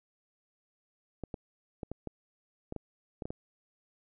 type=clicks; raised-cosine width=2 ms; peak=-24 dBFS; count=10; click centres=1.237 / 1.342 / 1.832 / 1.916 / 2.073 / 2.724 / 2.763 / 3.222 / 3.255 / 3.305 s; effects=none